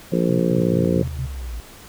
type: harmonic tone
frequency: 58.27 Hz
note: A#1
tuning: in tune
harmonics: 3 / 4 / 5 / 6 / 7 / 8 / 9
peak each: -20 / -25 / -26 / -25 / -27 / -26 / -26 dBFS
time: 0.12-1.03 s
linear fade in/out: 5 ms
type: tone with tremolo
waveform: sine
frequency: 129.8 Hz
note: C3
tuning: 13 cents flat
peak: -23 dBFS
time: 0.28-1.27 s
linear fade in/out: 20 ms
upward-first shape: square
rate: 4.4 Hz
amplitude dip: 75%
type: exponential sweep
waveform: sine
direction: down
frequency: 116.4 to 54.6 Hz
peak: -27 dBFS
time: 0.58-1.6 s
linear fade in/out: 0 ms
effects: pink hiss -43 dBFS RMS until 1.88 s